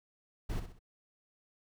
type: noise with echo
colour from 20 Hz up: brown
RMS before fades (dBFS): -34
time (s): 0.49-0.6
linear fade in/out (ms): 10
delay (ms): 64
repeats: 3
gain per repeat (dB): -8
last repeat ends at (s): 0.792
effects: none